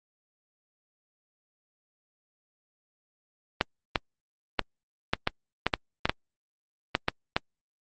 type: clicks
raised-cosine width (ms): 0.3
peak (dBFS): -6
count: 12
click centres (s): 3.611 / 3.958 / 4.593 / 5.135 / 5.274 / 5.666 / 5.738 / 6.055 / 6.095 / 6.951 / 7.084 / 7.365
effects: Opus 32 kbps